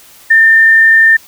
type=tone with frequency modulation; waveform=sine; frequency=1800 Hz; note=A6; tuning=39 cents sharp; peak=-3 dBFS; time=0.3-1.17 s; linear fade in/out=10 ms; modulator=31.9 Hz; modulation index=0.4; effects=white hiss -40 dBFS RMS until 1.27 s